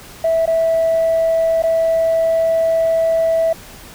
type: tone with dropouts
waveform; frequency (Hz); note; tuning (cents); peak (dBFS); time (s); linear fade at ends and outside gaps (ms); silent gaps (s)
sine; 655; E5; -11; -11; 0.24-3.53; 5; 0.458-0.475 / 1.623-1.636
effects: tanh soft clip ceiling -9 dBFS + pink hiss -38 dBFS RMS until 3.94 s